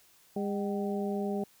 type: harmonic tone with a mistuned harmonic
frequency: 202.4 Hz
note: G#3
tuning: 44 cents flat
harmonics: 1 / 2 / 3 / 4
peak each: -32 / -34 / -40 / -40 dBFS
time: 0.36-1.44 s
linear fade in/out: 5 ms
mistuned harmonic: 4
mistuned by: -91 cents
effects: white hiss -62 dBFS RMS until 1.6 s